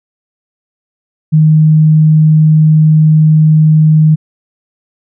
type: tone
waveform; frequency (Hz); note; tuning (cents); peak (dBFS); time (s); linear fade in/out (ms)
sine; 155.56; D#3; 0; -3; 1.32-4.16; 20
effects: none